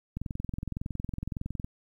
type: click train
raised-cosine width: 5 ms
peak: -21 dBFS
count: 33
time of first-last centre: 0.17-1.645 s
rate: 21.7 Hz
effects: 10-bit